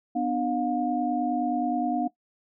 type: tone cluster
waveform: sine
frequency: 250 / 299.6 / 713 Hz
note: B3 / D4 / F5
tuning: +21 / +35 / +36 cents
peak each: -28 dBFS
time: 0.15-2.08 s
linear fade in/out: 10 ms
effects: noise-tail reverb RT60 0.1 s tail -17 dB re dry